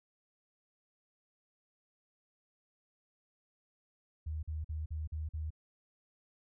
sine tone bursts, 77.78 Hz, D#2, in tune, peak -35 dBFS, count 6, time 4.26-5.505 s, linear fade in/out 10 ms, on 170 ms, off 45 ms, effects none

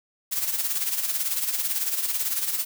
blue noise with tremolo, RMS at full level -24 dBFS, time 0.31-2.65 s, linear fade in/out 20 ms, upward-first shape sine, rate 18 Hz, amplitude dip 60%, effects none

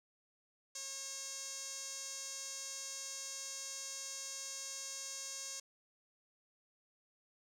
sawtooth tone with band-pass filter, 543 Hz, C#5, 36 cents flat, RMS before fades -45 dBFS, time 0.75-5.6 s, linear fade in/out 5 ms, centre 6500 Hz, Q 4, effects none

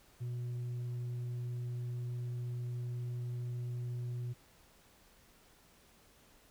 sine tone with tanh clipping, 121.8 Hz, B2, 24 cents flat, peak -37 dBFS, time 0.2-4.34 s, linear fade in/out 20 ms, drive 3 dB, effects pink hiss -64 dBFS RMS until 6.5 s

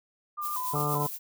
sine tone with vibrato, 1100 Hz, C#6, 14 cents flat, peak -31 dBFS, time 0.37-1.08 s, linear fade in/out 20 ms, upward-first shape square, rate 2.6 Hz, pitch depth 150 cents each way
violet noise with tremolo, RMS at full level -33 dBFS, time 0.41-1.19 s, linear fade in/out 50 ms, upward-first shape triangle, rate 8.2 Hz, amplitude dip 55%
harmonic tone, 146.83 Hz, D3, in tune, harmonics 1 / 2 / 3 / 4 / 5 / 6 / 7 / 9, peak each -30 / -38 / -34 / -39 / -37 / -38 / -38 / -45 dBFS, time 0.73-1.07 s, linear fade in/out 10 ms
effects none

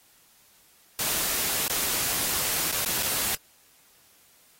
white noise with dropouts, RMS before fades -27 dBFS, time 0.99-3.35 s, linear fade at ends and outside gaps 1 ms, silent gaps 1.681-1.698 / 2.713-2.725 / 2.849-2.86 / 3.026-3.03 s, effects white hiss -59 dBFS RMS until 4.59 s + AAC 48 kbps

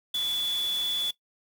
sine tone in noise, 3441 Hz, A7, 39 cents flat, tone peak -26 dBFS, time 0.14-1.11 s, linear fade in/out 5 ms, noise white, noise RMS -40 dBFS, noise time 0.14-1.11 s, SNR +11 dB, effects noise-tail reverb RT60 0.1 s tail -17 dB re dry

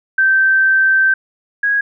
sine tone pair in turn, 1555 / 1649.4 Hz, G6 / G#6, -14 / -12 cents, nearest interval minor second, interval 102 cents, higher second, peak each -9 / -12 dBFS, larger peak first, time 0.18-1.14 / 1.63-1.81 s, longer first, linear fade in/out 5 ms, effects none

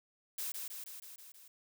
blue noise with echo, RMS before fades -39 dBFS, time 0.38-0.52 s, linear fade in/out 5 ms, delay 160 ms, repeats 6, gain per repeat -3 dB, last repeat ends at 1.48 s, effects none

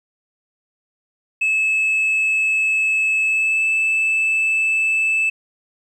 sine tone with pitch glide, 2600 to 2627 Hz, E7 to E7, -24 to -7 cents, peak -13 dBFS, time 1.41-5.3 s, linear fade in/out 10 ms, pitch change +17 cents, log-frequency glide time 3.22-3.66 s, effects tanh soft clip ceiling -14 dBFS + 9-bit

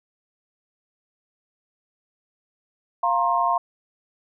sine chord, F suspended fourth, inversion none, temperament equal with one note detuned, 698.5 / 932.3 / 1063.6 Hz, F5 / Bb5 / C6, 0 / 0 / +28 cents, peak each -23 / -23 / -22 dBFS, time 3.03-3.58 s, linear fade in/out 5 ms, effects none

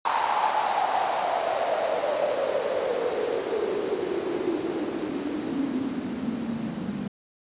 white noise with band-pass filter sweep, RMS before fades -27 dBFS, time 0.05-7.08 s, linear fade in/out 5 ms, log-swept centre 930 to 200 Hz, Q 6.4, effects resampled to 8000 Hz

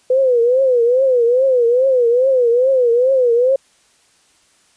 sine tone with vibrato, 500 Hz, B4, 21 cents sharp, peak -10 dBFS, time 0.1-3.56 s, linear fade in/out 5 ms, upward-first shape triangle, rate 2.4 Hz, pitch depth 150 cents each way, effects white hiss -55 dBFS RMS until 4.76 s + resampled to 22050 Hz

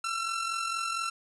sawtooth tone with amplitude modulation, 1348 Hz, E6, 38 cents sharp, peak -24 dBFS, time 0.04-1.1 s, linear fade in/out 5 ms, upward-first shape sine, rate 44.3 Hz, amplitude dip 50%, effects resampled to 24000 Hz + 11-bit

